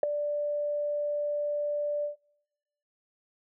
sine tone with ADSR envelope, 587.3 Hz, D5, in tune, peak -15 dBFS, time 0.03-2.16 s, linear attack 3 ms, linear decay 6 ms, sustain -12 dB, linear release 120 ms, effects noise-tail reverb RT60 1.0 s tail -25 dB re dry + tanh soft clip ceiling -13 dBFS

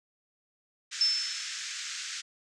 white band-pass noise, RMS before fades -38 dBFS, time 0.91-2.22 s, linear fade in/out 20 ms, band 1400 to 7400 Hz, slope 48 dB/octave
sine tone with exponential decay, 5290 Hz, E8, 5 cents sharp, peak -20 dBFS, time 1.01-1.8 s, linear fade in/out 1 ms, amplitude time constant 170 ms
effects none

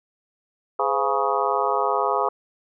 harmonic tone with a mistuned harmonic, 138.59 Hz, C#3, in tune, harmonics 3 / 4 / 5 / 6 / 7 / 8 / 9, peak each -27 / -27 / -27 / -27 / -27 / -27 / -27 dBFS, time 0.79-2.29 s, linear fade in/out 5 ms, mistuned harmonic 4, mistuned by -130 cents, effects none

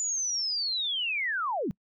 sine linear sweep, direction down, 7040 to 151.3 Hz, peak -27 dBFS, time 0-1.71 s, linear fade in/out 0 ms, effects noise-tail reverb RT60 0.1 s tail -26 dB re dry

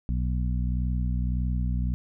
harmonic tone, 61.74 Hz, B1, in tune, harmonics 1 / 2 / 3 / 4, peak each -25 / -31 / -33 / -39 dBFS, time 0.09-1.94 s, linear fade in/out 0 ms, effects none

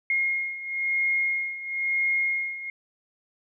sine beating tone pair, 2144 / 2145 Hz, C7 / C7, +42 / +42 cents, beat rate 1 Hz, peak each -29 / -25 dBFS, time 0.1-2.7 s, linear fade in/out 2 ms, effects none

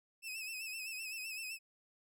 sawtooth tone with vibrato, 2596 Hz, E7, 27 cents flat, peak -38 dBFS, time 0.22-1.59 s, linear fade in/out 50 ms, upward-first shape sine, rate 7.8 Hz, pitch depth 68 cents each way, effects none

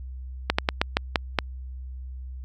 slowing click train, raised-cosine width 0.3 ms, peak -3 dBFS, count 7, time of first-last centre 0.5-1.388 s, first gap 85 ms, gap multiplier 1.22, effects added 64 Hz sine -34 dBFS peak until 2.44 s

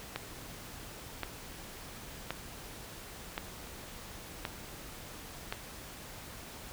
click train, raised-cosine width 0.3 ms, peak -18 dBFS, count 6, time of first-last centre 0.16-5.525 s, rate 0.932 Hz, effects pink hiss -47 dBFS RMS until 6.72 s

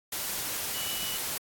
sine tone in noise, 2951 Hz, F#7, 5 cents flat, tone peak -36 dBFS, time 0.74-1.17 s, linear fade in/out 5 ms, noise white, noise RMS -33 dBFS, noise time 0.12-1.38 s, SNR -6 dB, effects AAC 64 kbps

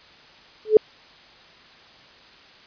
sine tone with exponential growth, 431.1 Hz, A4, 35 cents flat, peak -4 dBFS, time 0.65-0.77 s, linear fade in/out 2 ms, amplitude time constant 26 ms, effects white hiss -49 dBFS RMS until 2.66 s + resampled to 11025 Hz

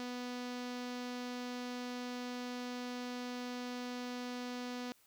sawtooth tone with low-pass filter, 246.9 Hz, B3, in tune, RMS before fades -42 dBFS, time 0-4.92 s, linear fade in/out 0 ms, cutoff 5100 Hz, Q 1.7, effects white hiss -68 dBFS RMS until 5.06 s

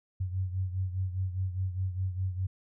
sine beating tone pair, 92.5 / 97.4 Hz, F#2 / G2, 0 / -11 cents, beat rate 4.9 Hz, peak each -30 / -36 dBFS, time 0.2-2.47 s, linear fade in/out 10 ms, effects none

